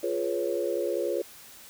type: chord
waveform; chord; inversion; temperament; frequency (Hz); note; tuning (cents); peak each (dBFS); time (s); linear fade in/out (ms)
sine; C# dominant seventh; first; equal with one note detuned; 349.2 / 419.4 / 493.9 / 554.4; E#4 / G#4 / B4 / C#5; 0 / +17 / 0 / 0; -31 / -32 / -32 / -31; 0.03-1.22; 5
effects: white hiss -49 dBFS RMS until 1.69 s